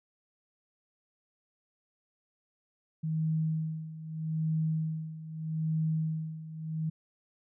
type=tone with tremolo; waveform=sine; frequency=158.5 Hz; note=D#3; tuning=32 cents sharp; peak=-26 dBFS; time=3.03-6.9 s; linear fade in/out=10 ms; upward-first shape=sine; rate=0.8 Hz; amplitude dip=80%; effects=none